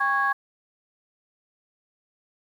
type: tone cluster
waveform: sine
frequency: 801 / 1107 / 1651 Hz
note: G5 / C#6 / G#6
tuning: +37 / -3 / -11 cents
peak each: -28 / -23 / -23 dBFS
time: 0-0.33 s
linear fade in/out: 10 ms
effects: tanh soft clip ceiling -12 dBFS + 9-bit